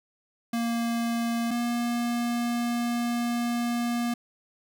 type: tone pair in turn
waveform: square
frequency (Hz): 233.1 / 238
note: A#3 / A#3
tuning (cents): 0 / +36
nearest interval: unison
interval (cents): 36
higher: second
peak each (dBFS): -26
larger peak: neither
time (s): 0.53-1.51 / 1.51-4.14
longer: second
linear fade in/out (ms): 5
effects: none